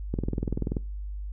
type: click train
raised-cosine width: 3 ms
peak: -15 dBFS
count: 14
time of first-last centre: 0.14-0.768 s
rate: 20.7 Hz
effects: noise-tail reverb RT60 0.3 s tail -22 dB re dry + added 50 Hz sine -32 dBFS peak until 1.32 s